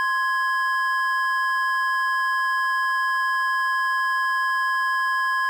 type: tone pair together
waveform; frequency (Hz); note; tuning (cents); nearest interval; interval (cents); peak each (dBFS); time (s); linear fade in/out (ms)
triangle; 1048 / 1667.7; C6 / G#6; +2 / +7; minor sixth; 805; -21; 0-5.49; 0
effects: 9-bit